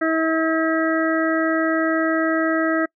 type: harmonic tone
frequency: 322 Hz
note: E4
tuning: 41 cents flat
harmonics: 1 / 2 / 4 / 5 / 6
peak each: -20 / -23 / -26 / -27 / -28 dBFS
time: 0.01-2.86 s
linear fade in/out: 10 ms
effects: noise-tail reverb RT60 0.1 s tail -26 dB re dry